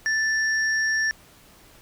sine tone pair together, 1760 / 5588 Hz, A6 / F8, 0 / 0 cents, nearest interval octave + minor sixth, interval 2000 cents, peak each -20 / -29 dBFS, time 0.06-1.11 s, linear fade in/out 0 ms, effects tanh soft clip ceiling -14 dBFS + pink hiss -52 dBFS RMS until 1.81 s

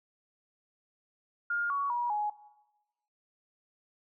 sine tone with pitch steps, 1413 / 1123 / 961 / 837 Hz, F6 / C#6 / B5 / G#5, +20 / +22 / -48 / +13 cents, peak -28 dBFS, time 1.5-2.3 s, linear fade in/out 5 ms, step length 200 ms, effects noise-tail reverb RT60 1.0 s tail -18 dB re dry

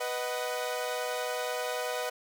sawtooth chord, B major, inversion none, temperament equal with one note detuned, 493.9 / 622.3 / 746 Hz, B4 / D#5 / F#5, 0 / 0 / +14 cents, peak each -30 / -32 / -34 dBFS, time 0-2.1 s, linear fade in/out 10 ms, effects none

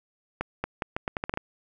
accelerating click train, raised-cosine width 0.5 ms, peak -13 dBFS, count 10, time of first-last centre 0.41-1.374 s, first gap 230 ms, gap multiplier 0.79, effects none

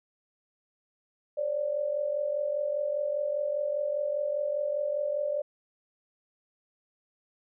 sine tone pair together, 543 / 588 Hz, C#5 / D5, -36 / +2 cents, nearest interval minor second, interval 138 cents, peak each -33 / -28 dBFS, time 1.37-5.42 s, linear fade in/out 10 ms, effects none

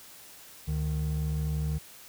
triangle tone pair together, 73.19 / 153.3 Hz, D2 / D#3, -5 / -25 cents, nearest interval octave + minor second, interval 1280 cents, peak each -28 dBFS, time 0.67-1.79 s, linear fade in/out 20 ms, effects white hiss -50 dBFS RMS until 2.08 s

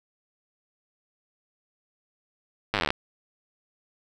slowing click train, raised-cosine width 0.3 ms, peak -8 dBFS, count 15, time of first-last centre 2.74-2.905 s, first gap 9 ms, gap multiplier 1.04, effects none

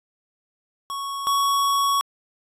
square tone pair in turn, 1108.7 / 1115.8 Hz, C#6 / C#6, 0 / +11 cents, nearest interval unison, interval 11 cents, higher second, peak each -28 / -19 dBFS, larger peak second, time 0.9-1.27 / 1.27-2.01 s, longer second, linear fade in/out 0 ms, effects resampled to 32000 Hz

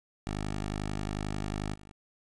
10% pulse tone with level steps, 51.2 Hz, G#1, 24 cents flat, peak -24 / -42 dBFS, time 0.27-1.92 s, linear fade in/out 0 ms, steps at 1.73 s, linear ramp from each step 20 ms, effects resampled to 22050 Hz + 10-bit

